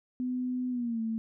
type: tone with pitch glide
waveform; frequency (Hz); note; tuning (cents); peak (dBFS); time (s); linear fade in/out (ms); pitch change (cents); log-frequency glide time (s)
sine; 251.5 to 224.1; B3 to A3; +32 to +32; -29; 0.2-1.18; 0; -200; 0.7-1.01
effects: none